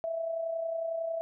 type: tone with amplitude modulation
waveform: sine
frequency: 659.3 Hz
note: E5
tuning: in tune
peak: -28 dBFS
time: 0.04-1.21 s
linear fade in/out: 0 ms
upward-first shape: sine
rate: 31 Hz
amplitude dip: 50%
effects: none